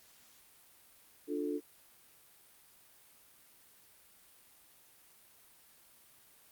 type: chord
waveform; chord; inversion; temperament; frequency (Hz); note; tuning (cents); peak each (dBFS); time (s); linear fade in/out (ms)
sine; D minor; none; just; 293.7 / 352.4 / 440.5; D4 / F4 / A4; 0 / +16 / +2; -36 / -39 / -38; 1.27-1.61; 50
effects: white hiss -62 dBFS RMS until 6.51 s + Opus 48 kbps